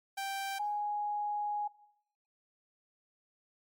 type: tone pair in turn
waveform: sawtooth / sine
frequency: 784 / 830.6 Hz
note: G5 / G#5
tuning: 0 / 0 cents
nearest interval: minor second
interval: 100 cents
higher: second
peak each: -31 / -31 dBFS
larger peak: neither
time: 0.17-0.59 / 0.59-1.68 s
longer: second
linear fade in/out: 10 ms
effects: noise-tail reverb RT60 0.8 s tail -20 dB re dry + MP3 64 kbps